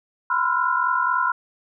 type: tone cluster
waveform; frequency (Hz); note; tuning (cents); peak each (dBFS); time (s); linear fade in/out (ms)
sine; 990 / 1034 / 1358 / 1428; B5 / C6 / F6 / F6; +4 / -21 / -49 / +38; -24; 0.3-1.32; 5
effects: none